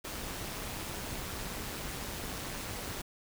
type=noise with amplitude modulation; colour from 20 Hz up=pink; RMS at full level=-37 dBFS; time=0.04-3.02 s; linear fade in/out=10 ms; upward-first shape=sine; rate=202 Hz; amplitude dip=55%; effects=none